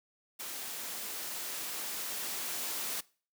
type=noise with level ramp; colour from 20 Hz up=white; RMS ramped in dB=-41 to -36 dBFS; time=0.39-3.01 s; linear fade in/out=10 ms; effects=noise-tail reverb RT60 0.4 s tail -22 dB re dry + high-pass 200 Hz 12 dB/octave